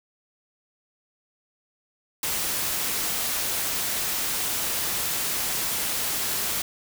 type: noise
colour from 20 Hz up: white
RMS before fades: -27 dBFS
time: 2.23-6.62 s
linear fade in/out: 2 ms
effects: none